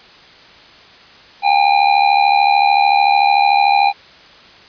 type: tone with amplitude modulation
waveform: square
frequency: 806 Hz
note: G5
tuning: 48 cents sharp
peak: -7 dBFS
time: 1.42-3.93 s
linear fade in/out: 50 ms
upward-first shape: sine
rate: 73.5 Hz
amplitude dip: 75%
effects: white hiss -42 dBFS RMS until 4.68 s + resampled to 11025 Hz